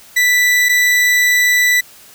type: tone pair in turn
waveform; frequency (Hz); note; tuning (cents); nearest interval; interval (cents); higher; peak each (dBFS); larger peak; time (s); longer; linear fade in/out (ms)
40% pulse; 1975.5 / 1975.5; B6 / B6; 0 / 0; unison; 0; neither; -9; neither; 0.16-0.69 / 0.69-1.81; second; 10
effects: white hiss -42 dBFS RMS until 2.14 s